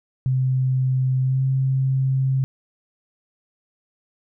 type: tone with pitch glide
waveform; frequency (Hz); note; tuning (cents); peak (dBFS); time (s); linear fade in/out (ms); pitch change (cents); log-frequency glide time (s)
sine; 130 to 132.89; C3 to C3; -11 to +27; -17; 0.26-2.44; 0; +38; 1.22-1.43
effects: none